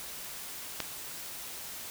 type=click; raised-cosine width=0.2 ms; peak=-14 dBFS; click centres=0.803 s; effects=white hiss -42 dBFS RMS until 1.9 s